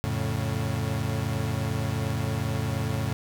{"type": "chord", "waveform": "35% pulse", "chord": "F augmented", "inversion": "none", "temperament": "equal", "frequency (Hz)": [87.31, 110, 138.59], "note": ["F2", "A2", "C#3"], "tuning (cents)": [0, 0, 0], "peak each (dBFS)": [-31, -27, -29], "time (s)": [0.04, 3.13], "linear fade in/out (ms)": 0, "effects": []}